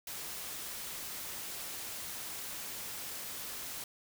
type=noise; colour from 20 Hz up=white; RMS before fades=-42 dBFS; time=0.07-3.84 s; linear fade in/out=2 ms; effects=none